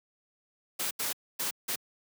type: noise bursts at uneven times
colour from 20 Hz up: white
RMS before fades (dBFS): -32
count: 4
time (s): 0.79-0.91 / 0.99-1.13 / 1.39-1.51 / 1.68-1.76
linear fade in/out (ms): 10
effects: high-pass 150 Hz 12 dB/octave